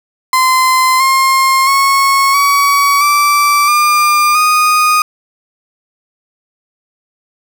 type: tone with pitch steps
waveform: 35% pulse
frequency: 1033 / 1064.5 / 1097 / 1130.4 / 1164.9 / 1200.4 / 1237 Hz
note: C6 / C6 / C#6 / C#6 / D6 / D6 / D#6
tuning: -22 / +30 / -18 / +34 / -14 / +38 / -10 cents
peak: -6 dBFS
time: 0.33-5.02 s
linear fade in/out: 2 ms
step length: 670 ms
effects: 7-bit